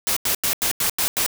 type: noise bursts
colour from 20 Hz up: white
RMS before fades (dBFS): -21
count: 7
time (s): 0.07-1.263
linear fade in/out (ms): 0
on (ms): 95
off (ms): 88
effects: none